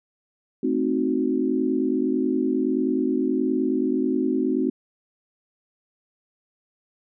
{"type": "chord", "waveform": "sine", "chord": "A diminished seventh", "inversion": "none", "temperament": "equal", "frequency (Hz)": [220, 261.6, 311.1, 370], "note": ["A3", "C4", "Eb4", "Gb4"], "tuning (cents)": [0, 0, 0, 0], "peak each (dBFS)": [-29, -23, -26, -26], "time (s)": [0.63, 4.7], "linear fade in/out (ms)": 5, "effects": []}